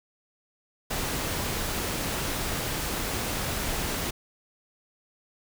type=noise; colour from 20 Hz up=pink; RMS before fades=-30 dBFS; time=0.9-4.11 s; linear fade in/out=10 ms; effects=none